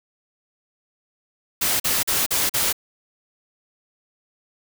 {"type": "noise bursts", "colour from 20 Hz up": "white", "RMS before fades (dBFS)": -21, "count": 5, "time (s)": [1.61, 2.728], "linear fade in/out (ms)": 10, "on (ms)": 190, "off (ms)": 42, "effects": []}